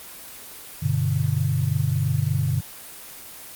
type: chord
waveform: sine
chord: G major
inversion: none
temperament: equal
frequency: 98 / 123.47 / 146.83 Hz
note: G2 / B2 / D3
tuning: 0 / 0 / 0 cents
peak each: -25 / -24 / -23 dBFS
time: 0.82-2.61 s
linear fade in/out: 10 ms
effects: white hiss -40 dBFS RMS until 3.55 s + Opus 24 kbps